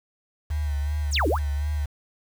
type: tone with vibrato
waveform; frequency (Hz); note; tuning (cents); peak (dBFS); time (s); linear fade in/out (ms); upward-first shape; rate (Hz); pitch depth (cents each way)
sine; 73.42; D2; 0; -23; 0.5-1.86; 10; sine; 2.7; 53
type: exponential two-way sweep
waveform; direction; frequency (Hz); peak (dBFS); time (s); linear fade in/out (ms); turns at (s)
sine; down then up; 10400 to 276.4 to 1928; -21; 1.11-1.39; 50; 1.28
effects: 7-bit